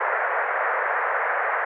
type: band-pass noise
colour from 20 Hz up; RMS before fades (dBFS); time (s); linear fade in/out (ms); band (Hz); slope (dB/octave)
white; -24; 0-1.65; 10; 470 to 1900; 48
effects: none